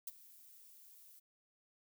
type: noise with ADSR envelope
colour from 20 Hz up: violet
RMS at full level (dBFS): -41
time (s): 0.07-1.2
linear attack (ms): 5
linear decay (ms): 27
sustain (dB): -19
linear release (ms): 14
effects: none